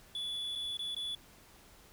triangle tone with dropouts, 3435 Hz, A7, 42 cents flat, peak -34 dBFS, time 0.15-1.15 s, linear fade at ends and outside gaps 2 ms, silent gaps 0.553-0.557 / 0.771-0.792 / 0.948-0.965 s, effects pink hiss -59 dBFS RMS until 1.92 s

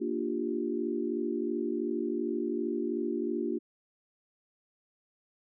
sine chord, G minor seventh, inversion first, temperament equal with one note detuned, 233.1 / 296.4 / 349.2 / 392 Hz, Bb3 / D4 / F4 / G4, 0 / +16 / 0 / 0 cents, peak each -35 / -35 / -33 / -36 dBFS, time 0-3.59 s, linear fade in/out 20 ms, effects none

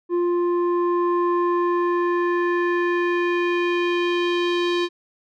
square tone with low-pass filter sweep, 349.7 Hz, F4, 2 cents sharp, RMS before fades -21 dBFS, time 0.09-4.89 s, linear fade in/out 50 ms, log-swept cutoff 710 to 3900 Hz, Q 2.2, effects none

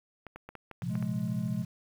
clicks, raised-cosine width 0.5 ms, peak -28 dBFS, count 8, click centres 0.267 / 0.36 / 0.49 / 0.553 / 0.713 / 0.821 / 0.954 / 1.026 s
sine chord, Bb suspended second, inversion none, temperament equal, 116.54 / 130.81 / 174.61 Hz, Bb2 / C3 / F3, 0 / 0 / 0 cents, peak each -37 / -35 / -34 dBFS, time 0.82-1.65 s, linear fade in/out 10 ms
triangle tone, 209.7 Hz, G#3, 17 cents sharp, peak -32 dBFS, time 0.89-1.64 s, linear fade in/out 20 ms
effects 9-bit

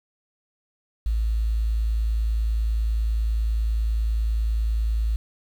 sine tone, 55 Hz, A1, in tune, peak -20 dBFS, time 1.06-5.16 s, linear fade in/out 0 ms, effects 8-bit

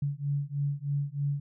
sine beating tone pair, 141 / 144.2 Hz, C#3 / D3, +30 / -31 cents, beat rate 3.2 Hz, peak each -31 dBFS, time 0.02-1.4 s, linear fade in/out 5 ms, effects none

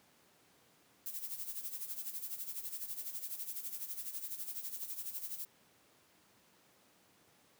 violet noise with tremolo, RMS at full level -40 dBFS, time 1.06-5.45 s, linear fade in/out 0 ms, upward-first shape sine, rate 12 Hz, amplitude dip 70%, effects pink hiss -67 dBFS RMS until 7.59 s + high-pass 150 Hz 12 dB/octave

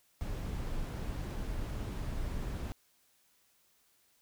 brown noise, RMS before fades -37 dBFS, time 0.21-2.72 s, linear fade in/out 0 ms, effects white hiss -70 dBFS RMS until 4.21 s

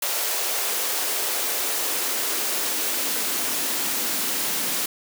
white noise with high-pass filter sweep, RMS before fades -25 dBFS, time 0.02-4.86 s, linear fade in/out 5 ms, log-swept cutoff 510 to 200 Hz, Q 1.6, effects none

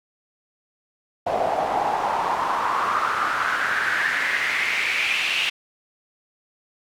pink noise with band-pass filter sweep, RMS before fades -23 dBFS, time 1.26-5.5 s, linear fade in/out 10 ms, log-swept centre 660 to 2800 Hz, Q 4.7, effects none

